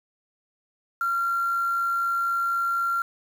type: tone with quantisation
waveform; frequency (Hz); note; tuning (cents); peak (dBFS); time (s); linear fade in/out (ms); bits
sine; 1376; F6; -26; -22; 1.01-3.02; 2; 7
effects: none